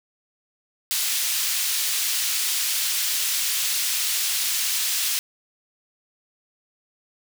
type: high-pass noise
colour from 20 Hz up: pink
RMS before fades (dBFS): -24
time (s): 0.91-5.19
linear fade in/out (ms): 0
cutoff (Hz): 3300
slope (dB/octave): 12
effects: none